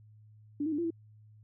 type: tone with pitch steps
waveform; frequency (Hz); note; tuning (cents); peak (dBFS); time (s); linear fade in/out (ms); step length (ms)
sine; 290.4 / 319.1 / 292.4 / 341.4 / 331.1; D4 / D#4 / D4 / F4 / E4; -19 / +44 / -7 / -39 / +8; -29; 0.6-0.905; 5; 61
effects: added 107 Hz sine -54 dBFS peak until 1.43 s